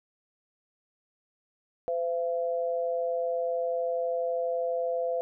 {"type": "tone pair together", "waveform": "sine", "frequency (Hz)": [510, 678.1], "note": ["C5", "E5"], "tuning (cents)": [-44, 49], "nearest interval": "perfect fourth", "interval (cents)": 493, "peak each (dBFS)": [-28, -31], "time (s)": [1.88, 5.21], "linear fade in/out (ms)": 0, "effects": []}